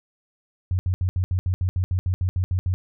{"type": "tone bursts", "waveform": "sine", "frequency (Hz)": 91.3, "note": "F#2", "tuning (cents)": -23, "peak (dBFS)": -19, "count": 14, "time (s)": [0.71, 2.74], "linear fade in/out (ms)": 0, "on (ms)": 80, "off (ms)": 70, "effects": []}